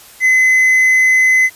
triangle tone, 2035 Hz, C7, 49 cents flat, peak -6 dBFS, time 0.2-1.5 s, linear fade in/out 50 ms, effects white hiss -40 dBFS RMS until 1.55 s + resampled to 32000 Hz

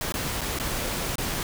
pink noise with dropouts, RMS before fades -29 dBFS, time 0.01-1.43 s, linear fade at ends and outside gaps 1 ms, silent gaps 0.122-0.14 / 0.41-0.415 / 0.588-0.598 / 1.156-1.182 s, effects none

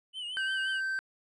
triangle tone with vibrato, 2968 Hz, F#7, 5 cents sharp, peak -34 dBFS, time 0.13-0.81 s, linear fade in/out 50 ms, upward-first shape triangle, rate 5.7 Hz, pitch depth 88 cents each way
triangle tone, 1554 Hz, G6, 16 cents flat, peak -28 dBFS, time 0.37-0.99 s, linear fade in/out 0 ms
effects resampled to 24000 Hz

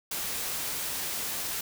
white noise, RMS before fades -33 dBFS, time 0.11-1.61 s, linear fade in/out 5 ms, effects none

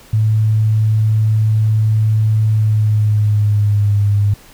sine tone with pitch glide, 108.8 to 102.1 Hz, A2 to G#2, -19 to -29 cents, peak -10 dBFS, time 0.13-4.34 s, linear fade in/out 5 ms, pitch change -110 cents, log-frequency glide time 2.47-4.01 s, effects pink hiss -43 dBFS RMS until 4.53 s

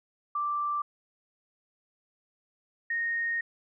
sine tone pair in turn, 1174.7 / 1856.1 Hz, D6 / A#6, 0 / -8 cents, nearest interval minor sixth, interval 792 cents, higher second, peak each -27 dBFS, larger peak neither, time 0.35-0.82 / 2.9-3.41 s, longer second, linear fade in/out 5 ms, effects none

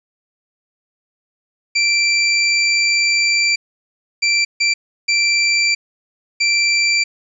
25% pulse tone bursts at uneven times, 2349 Hz, D7, in tune, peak -9 dBFS, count 5, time 1.75-3.56 / 4.22-4.45 / 4.6-4.74 / 5.08-5.75 / 6.4-7.04 s, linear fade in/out 10 ms, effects resampled to 22050 Hz + 8-bit

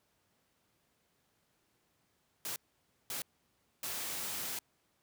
white noise bursts at uneven times, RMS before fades -39 dBFS, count 3, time 2.45-2.56 / 3.1-3.22 / 3.83-4.59 s, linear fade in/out 2 ms, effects pink hiss -75 dBFS RMS until 5.02 s + high-pass 80 Hz 12 dB/octave

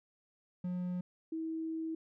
triangle / sine tone pair in turn, 179.6 / 322.5 Hz, F3 / E4, +49 / -38 cents, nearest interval minor seventh, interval 1013 cents, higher second, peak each -32 / -35 dBFS, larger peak first, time 0.64-1.01 / 1.32-1.95 s, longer second, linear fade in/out 5 ms, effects none

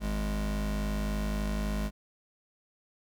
square tone pair together, 51.84 / 207.7 Hz, G#1 / G#3, -2 / 0 cents, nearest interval 2 octaves, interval 2402 cents, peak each -31 / -35 dBFS, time 0-1.91 s, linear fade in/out 50 ms, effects none

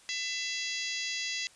harmonic tone with a mistuned harmonic, 669 Hz, E5, 25 cents sharp, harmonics 3 / 4 / 5 / 6 / 7 / 8 / 9 / 10, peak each -38 / -39 / -40 / -41 / -41 / -42 / -43 / -43 dBFS, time 0.09-1.47 s, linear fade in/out 0 ms, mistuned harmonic 8, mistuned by -81 cents, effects white hiss -58 dBFS RMS until 1.55 s + resampled to 22050 Hz

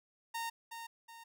sawtooth tone with echo, 921 Hz, A#5, 21 cents flat, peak -33 dBFS, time 0.34-0.5 s, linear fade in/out 10 ms, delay 370 ms, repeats 2, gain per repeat -7 dB, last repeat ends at 1.24 s, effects none

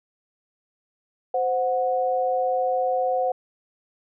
sine tone pair together, 519 / 734 Hz, C5 / F#5, -14 / -14 cents, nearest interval tritone, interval 600 cents, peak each -23 dBFS, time 1.34-3.32 s, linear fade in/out 5 ms, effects none

